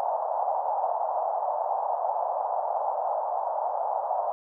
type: band-pass noise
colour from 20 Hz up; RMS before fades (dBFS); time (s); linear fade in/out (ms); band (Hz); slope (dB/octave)
white; -28; 0-4.32; 0; 630 to 870; 48
effects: none